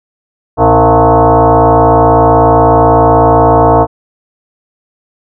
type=tone with frequency modulation; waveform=sine; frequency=125.6 Hz; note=B2; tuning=30 cents sharp; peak=-3 dBFS; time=0.57-3.87 s; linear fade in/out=50 ms; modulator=195 Hz; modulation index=4.6; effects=none